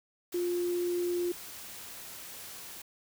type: tone in noise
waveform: sine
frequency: 352 Hz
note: F4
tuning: 14 cents sharp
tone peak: -28 dBFS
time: 0.34-1.32 s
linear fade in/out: 5 ms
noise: white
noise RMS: -45 dBFS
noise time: 0.32-2.82 s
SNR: +14 dB
effects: none